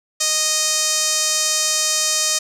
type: tone with band-pass filter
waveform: sawtooth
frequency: 621 Hz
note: D#5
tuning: 3 cents flat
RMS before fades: -19 dBFS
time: 0.2-2.39 s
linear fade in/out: 10 ms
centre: 6500 Hz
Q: 2.6
effects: none